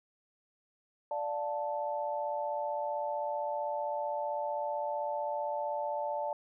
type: chord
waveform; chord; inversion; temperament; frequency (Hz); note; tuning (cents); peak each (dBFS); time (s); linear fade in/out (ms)
sine; D minor; none; equal with one note detuned; 587.3 / 702.9 / 880; D5 / F5 / A5; 0 / +11 / 0; -35 / -40 / -35; 1.11-6.33; 2
effects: none